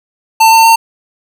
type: tone with pitch steps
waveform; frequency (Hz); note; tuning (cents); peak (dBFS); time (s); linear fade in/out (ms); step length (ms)
square; 894 / 901.3 / 908.6; A5 / A5 / A#5; +27 / +41 / -45; -4; 0.4-0.76; 10; 120
effects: none